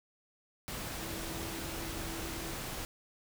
sine tone in noise, 329.6 Hz, E4, in tune, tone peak -45 dBFS, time 1.01-2.53 s, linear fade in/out 0 ms, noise pink, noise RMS -40 dBFS, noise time 0.68-2.85 s, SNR -8 dB, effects none

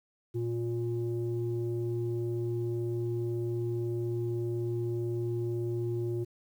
sine tone pair together, 117.1 / 353.1 Hz, A#2 / F4, +8 / +19 cents, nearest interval octave + perfect fifth, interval 1911 cents, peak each -31 / -31 dBFS, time 0.34-6.25 s, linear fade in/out 20 ms, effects tanh soft clip ceiling -24 dBFS + 10-bit

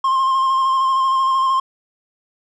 triangle tone with vibrato, 1061 Hz, C6, 24 cents sharp, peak -12 dBFS, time 0.04-1.6 s, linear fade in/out 5 ms, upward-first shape square, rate 13 Hz, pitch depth 19 cents each way, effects resampled to 22050 Hz

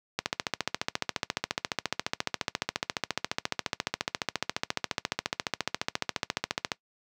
click train, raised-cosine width 0.2 ms, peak -9 dBFS, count 95, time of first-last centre 0.19-6.718 s, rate 14.4 Hz, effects noise-tail reverb RT60 0.1 s tail -20 dB re dry + high-pass 100 Hz 12 dB/octave

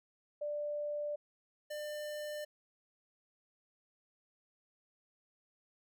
sine / square tone pair in turn, 590 / 597.9 Hz, D5 / D5, +8 / +31 cents, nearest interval unison, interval 23 cents, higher second, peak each -35 / -40 dBFS, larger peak first, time 0.41-1.16 / 1.7-2.45 s, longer neither, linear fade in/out 10 ms, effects none

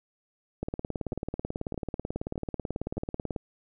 two click trains, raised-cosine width 2 ms, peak -22 / -18 dBFS, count 4 / 51, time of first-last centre 1.13-2.97 / 0.63-3.362 s, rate 1.63 / 18.3 Hz, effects none

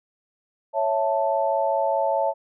sine chord, A major, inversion first, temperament equal, 554.4 / 659.3 / 880 Hz, C#5 / E5 / A5, 0 / 0 / 0 cents, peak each -24 dBFS, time 0.73-2.34 s, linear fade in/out 50 ms, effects none

